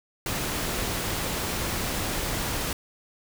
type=noise; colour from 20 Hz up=pink; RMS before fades=-29 dBFS; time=0.26-2.73 s; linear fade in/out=2 ms; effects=none